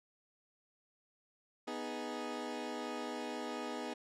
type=chord; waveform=20% pulse; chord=G# minor; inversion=first; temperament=equal; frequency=246.9 / 311.1 / 415.3 Hz; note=B3 / D#4 / G#4; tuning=0 / 0 / 0 cents; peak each=-38 / -39 / -39 dBFS; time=1.67-3.94 s; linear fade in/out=10 ms; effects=low-pass 7000 Hz 12 dB/octave